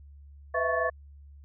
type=tone cluster; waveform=sine; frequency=502 / 645 / 670 / 1110 / 1743 Hz; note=B4 / E5 / E5 / C#6 / A6; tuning=+28 / -38 / +28 / +2 / -17 cents; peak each=-31 dBFS; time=0.54-0.9 s; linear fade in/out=10 ms; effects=added 71 Hz sine -47 dBFS peak until 1.44 s